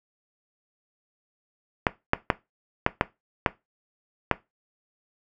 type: clicks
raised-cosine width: 0.5 ms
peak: -3 dBFS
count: 7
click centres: 1.868 / 2.134 / 2.302 / 2.864 / 3.011 / 3.462 / 4.313 s
effects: noise-tail reverb RT60 0.2 s tail -17 dB re dry